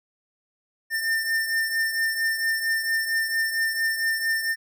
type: beating tone pair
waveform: square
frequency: 1800 / 1804.4 Hz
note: A6 / A6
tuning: +39 / +43 cents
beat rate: 4.4 Hz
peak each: -24 / -31 dBFS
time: 0.9-4.56 s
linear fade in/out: 50 ms
effects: none